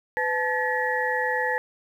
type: tone cluster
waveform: sine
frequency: 503 / 867 / 1724 / 1904 Hz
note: B4 / A5 / A6 / A#6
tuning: +32 / -26 / -36 / +36 cents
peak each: -28 dBFS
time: 0.17-1.58 s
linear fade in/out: 0 ms
effects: 9-bit